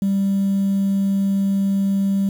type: tone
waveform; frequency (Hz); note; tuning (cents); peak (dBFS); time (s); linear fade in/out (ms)
sine; 196.3; G3; +3; -14; 0.02-2.29; 2
effects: tanh soft clip ceiling -14 dBFS + 7-bit